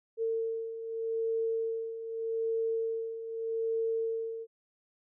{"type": "beating tone pair", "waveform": "sine", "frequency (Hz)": [451.5, 452.32], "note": ["A4", "A4"], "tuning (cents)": [45, 48], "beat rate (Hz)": 0.82, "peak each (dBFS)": [-37, -31], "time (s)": [0.17, 4.47], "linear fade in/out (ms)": 50, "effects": []}